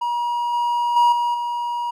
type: tone with level steps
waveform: triangle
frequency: 956 Hz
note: A#5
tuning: 43 cents sharp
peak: -18 / -16 / -10 / -16 / -20 dBFS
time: 0.01-1.91 s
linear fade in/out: 10 ms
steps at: 0.53 / 0.96 / 1.12 / 1.34 s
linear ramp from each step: 5 ms
effects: none